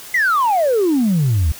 sine exponential sweep, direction down, 2062 to 70.9 Hz, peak -11 dBFS, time 0.14-1.52 s, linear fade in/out 5 ms, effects tanh soft clip ceiling -10 dBFS + white hiss -36 dBFS RMS until 1.59 s

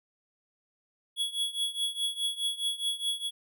square tone with tremolo, 3360 Hz, G#7, 19 cents sharp, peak -26 dBFS, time 1.16-3.31 s, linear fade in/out 50 ms, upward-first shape triangle, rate 4.8 Hz, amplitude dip 90%, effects none

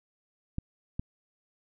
clicks, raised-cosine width 5 ms, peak -19 dBFS, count 2, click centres 0.584 / 0.995 s, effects none

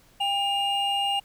triangle tone pair together, 797 / 2829 Hz, G5 / F7, +28 / +22 cents, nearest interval octave + minor seventh, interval 2194 cents, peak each -24 dBFS, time 0.2-1.2 s, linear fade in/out 10 ms, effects pink hiss -58 dBFS RMS until 1.24 s

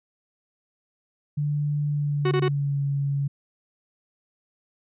sine tone with pitch glide, 146.83 to 140.36 Hz, D3 to C#3, 0 to +22 cents, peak -22 dBFS, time 1.37-3.28 s, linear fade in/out 10 ms, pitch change -78 cents, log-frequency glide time 1.88-2.82 s
45% pulse tone bursts, 370 Hz, F#4, in tune, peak -21 dBFS, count 3, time 2.25-2.483 s, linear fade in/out 5 ms, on 63 ms, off 22 ms
effects resampled to 8000 Hz

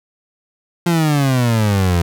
30% pulse exponential sweep, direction down, 175.2 to 83.8 Hz, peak -10 dBFS, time 0.86-2.02 s, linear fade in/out 5 ms, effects none

